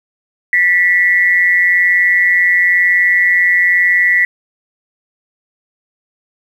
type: tone with amplitude modulation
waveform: sine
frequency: 1959 Hz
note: B6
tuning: 15 cents flat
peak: -5 dBFS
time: 0.53-4.25 s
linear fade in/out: 2 ms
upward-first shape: sine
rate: 181 Hz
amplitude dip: 70%
effects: 7-bit